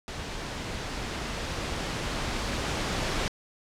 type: noise with level ramp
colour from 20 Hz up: pink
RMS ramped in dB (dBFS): -36 to -28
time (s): 0.08-3.28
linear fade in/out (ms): 0
effects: low-pass 6000 Hz 12 dB/octave